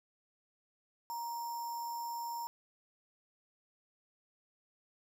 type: tone with sample-and-hold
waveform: sine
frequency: 939 Hz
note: A#5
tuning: 12 cents sharp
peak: -37 dBFS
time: 1.1-2.47 s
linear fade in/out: 0 ms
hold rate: 6300 Hz
effects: none